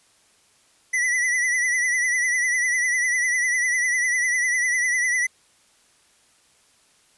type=tone with vibrato; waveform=square; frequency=1975.5 Hz; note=B6; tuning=in tune; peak=-20 dBFS; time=0.93-5.27 s; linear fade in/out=10 ms; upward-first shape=triangle; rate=10 Hz; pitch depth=67 cents each way; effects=white hiss -59 dBFS RMS until 7.17 s + resampled to 24000 Hz